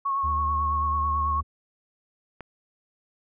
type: tone with vibrato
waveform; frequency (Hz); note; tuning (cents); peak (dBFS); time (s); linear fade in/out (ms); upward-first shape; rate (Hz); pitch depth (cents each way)
sine; 1097; C#6; -18; -23; 0.05-1.41; 10; triangle; 9.1; 34
type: tone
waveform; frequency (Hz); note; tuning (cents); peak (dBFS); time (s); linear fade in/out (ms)
triangle; 75.8; D#2; -45; -26; 0.23-1.43; 20
type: click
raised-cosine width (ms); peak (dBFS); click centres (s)
0.5; -23; 2.407
effects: none